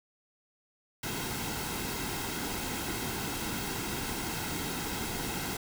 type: noise with comb filter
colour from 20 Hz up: pink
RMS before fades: -35 dBFS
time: 1.03-5.57 s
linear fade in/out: 5 ms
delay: 1.7 ms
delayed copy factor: -0.55
effects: none